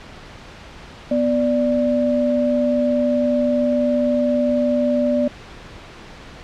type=tone pair together; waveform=sine; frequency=246.9 / 587.9 Hz; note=B3 / D5; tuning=0 / +2 cents; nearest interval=octave + minor third; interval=1502 cents; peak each=-18 / -18 dBFS; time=1.11-5.28 s; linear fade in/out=5 ms; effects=pink hiss -39 dBFS RMS until 6.43 s + low-pass 4000 Hz 12 dB/octave